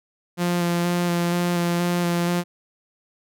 sawtooth tone with vibrato, 174 Hz, F3, 6 cents flat, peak -16 dBFS, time 0.37-2.44 s, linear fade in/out 50 ms, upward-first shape square, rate 2.1 Hz, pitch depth 13 cents each way, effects none

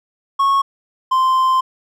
triangle tone pair in turn, 1100 / 1041.6 Hz, C#6 / C6, -14 / -8 cents, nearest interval minor second, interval 94 cents, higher first, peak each -10 dBFS, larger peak neither, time 0.39-0.62 / 1.11-1.61 s, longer second, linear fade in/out 10 ms, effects none

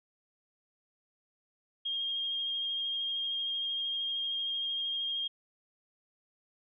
sine tone with vibrato, 3230 Hz, G#7, 49 cents flat, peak -31 dBFS, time 1.85-5.28 s, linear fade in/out 10 ms, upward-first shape sine, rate 13 Hz, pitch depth 15 cents each way, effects none

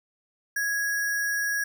sine tone with sample-and-hold, 1661.2 Hz, G#6, in tune, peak -24 dBFS, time 0.56-1.64 s, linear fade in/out 5 ms, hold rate 7350 Hz, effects none

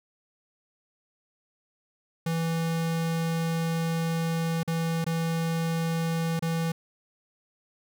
square tone with dropouts, 164.81 Hz, E3, in tune, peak -26 dBFS, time 2.26-6.72 s, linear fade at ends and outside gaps 5 ms, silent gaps 4.632-4.676 / 5.044-5.064 / 6.394-6.423 s, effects none

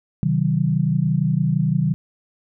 sine chord, C diminished, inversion none, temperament just, 130.81 / 156.98 / 188.37 Hz, C3 / Eb3 / Gb3, 0 / +16 / +31 cents, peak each -22 / -19 / -22 dBFS, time 0.23-1.94 s, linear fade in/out 0 ms, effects none

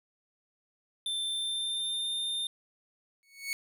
square tone with pitch glide, 3556 to 3618 Hz, A7 to A7, +18 to +48 cents, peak -31 dBFS, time 1.06-2.47 s, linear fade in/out 2 ms, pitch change +30 cents, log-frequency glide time 1.23-2.13 s
sawtooth tone with exponential growth, 2217 Hz, C#7, in tune, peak -25 dBFS, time 3.23-3.53 s, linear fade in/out 0 ms, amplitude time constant 64 ms
effects none

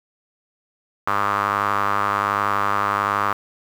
sawtooth tone with band-pass filter, 101.3 Hz, G#2, 43 cents flat, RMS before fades -21 dBFS, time 1.07-3.33 s, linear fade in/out 5 ms, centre 1200 Hz, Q 4.8, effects 7-bit

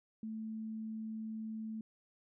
sine tone, 219.9 Hz, A3, 1 cent flat, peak -39 dBFS, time 0.23-1.81 s, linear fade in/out 2 ms, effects none

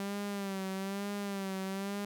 sawtooth tone with vibrato, 196.7 Hz, G3, 6 cents sharp, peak -31 dBFS, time 0-2.05 s, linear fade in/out 2 ms, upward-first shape sine, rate 1.1 Hz, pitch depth 56 cents each way, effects none

